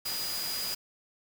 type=tone in noise; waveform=sine; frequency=4908 Hz; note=D#8; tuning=25 cents flat; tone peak=-34 dBFS; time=0.05-0.75 s; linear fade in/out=10 ms; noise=white; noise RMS=-36 dBFS; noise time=0.05-0.75 s; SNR=-1 dB; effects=none